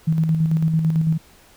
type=tone with tremolo; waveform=sine; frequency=160.5 Hz; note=E3; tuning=46 cents flat; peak=-14 dBFS; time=0.07-1.18 s; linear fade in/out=10 ms; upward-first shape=square; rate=9 Hz; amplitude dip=40%; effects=pink hiss -51 dBFS RMS until 1.56 s